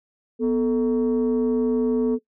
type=tone pair together; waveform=sine; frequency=246.9 / 440 Hz; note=B3 / A4; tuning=0 / 0 cents; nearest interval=minor seventh; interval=1000 cents; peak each=-19 dBFS; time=0.39-2.19 s; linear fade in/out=50 ms; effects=noise-tail reverb RT60 0.1 s tail -18 dB re dry + tanh soft clip ceiling -15 dBFS